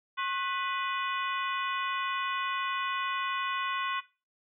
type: harmonic tone with a mistuned harmonic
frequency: 495.7 Hz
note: B4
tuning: 6 cents sharp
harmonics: 2 / 3 / 4 / 5 / 6 / 7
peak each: -32 / -36 / -38 / -40 / -42 / -43 dBFS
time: 0.17-4.01 s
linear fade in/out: 20 ms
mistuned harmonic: 2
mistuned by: +150 cents
effects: noise-tail reverb RT60 0.3 s tail -17 dB re dry